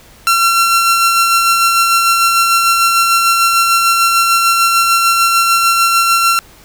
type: tone with tremolo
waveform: sawtooth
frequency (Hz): 1360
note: F6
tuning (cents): -46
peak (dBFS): -4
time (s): 0.27-6.39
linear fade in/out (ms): 0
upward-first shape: sine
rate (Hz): 6.7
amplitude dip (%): 30
effects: pink hiss -42 dBFS RMS until 6.64 s